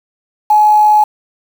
sine tone with quantisation, 847 Hz, G#5, 34 cents sharp, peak -5 dBFS, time 0.5-1.04 s, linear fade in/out 5 ms, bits 5, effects none

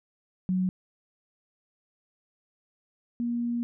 sine tone pair in turn, 185 / 237.7 Hz, F#3 / A#3, 0 / +34 cents, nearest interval major third, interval 434 cents, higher second, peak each -23 / -26 dBFS, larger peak first, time 0.49-0.69 / 3.2-3.63 s, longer second, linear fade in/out 0 ms, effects none

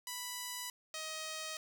5% pulse tone pair in turn, 987.8 / 629.4 Hz, B5 / D#5, 0 / +20 cents, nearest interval minor sixth, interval 780 cents, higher first, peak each -28 / -29 dBFS, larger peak first, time 0.07-0.7 / 0.94-1.57 s, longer neither, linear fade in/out 2 ms, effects none

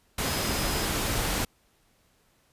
sine tone in noise, 5060 Hz, D#8, 28 cents sharp, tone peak -38 dBFS, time 0.26-0.86 s, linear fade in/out 5 ms, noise pink, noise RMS -28 dBFS, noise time 0.18-1.45 s, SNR -13 dB, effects pink hiss -66 dBFS RMS until 2.52 s + resampled to 32000 Hz

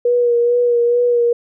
sine tone with vibrato, 480 Hz, B4, 49 cents flat, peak -11 dBFS, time 0.05-1.33 s, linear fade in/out 5 ms, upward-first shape sine, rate 2.3 Hz, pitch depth 25 cents each way, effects none

